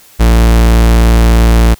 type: tone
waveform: 45% pulse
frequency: 57 Hz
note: A#1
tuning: 38 cents flat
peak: -4 dBFS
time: 0.19-1.75 s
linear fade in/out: 20 ms
effects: white hiss -41 dBFS RMS until 1.79 s